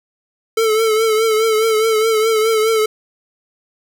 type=tone with vibrato; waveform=square; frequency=440.9 Hz; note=A4; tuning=4 cents sharp; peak=-13 dBFS; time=0.57-2.86 s; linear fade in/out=5 ms; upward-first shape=triangle; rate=4.8 Hz; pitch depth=57 cents each way; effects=none